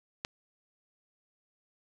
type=click; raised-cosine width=0.2 ms; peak=-16 dBFS; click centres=0.249 s; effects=none